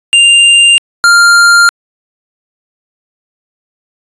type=tone pair in turn; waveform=square; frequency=2793 / 1396.5 Hz; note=F7 / F6; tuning=-1 / -1 cents; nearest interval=octave; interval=1200 cents; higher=first; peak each=-3 dBFS; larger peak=neither; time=0.13-0.78 / 1.04-1.69 s; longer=neither; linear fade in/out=0 ms; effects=resampled to 22050 Hz